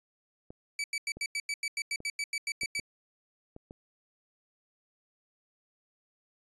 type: clicks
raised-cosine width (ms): 2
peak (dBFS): -32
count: 7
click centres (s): 0.505 / 1.17 / 2.004 / 2.634 / 2.794 / 3.564 / 3.709
type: tone bursts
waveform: sawtooth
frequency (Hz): 2297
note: D7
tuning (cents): -39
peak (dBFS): -27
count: 15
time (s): 0.79-2.8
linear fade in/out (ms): 2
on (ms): 50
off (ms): 90
effects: resampled to 24000 Hz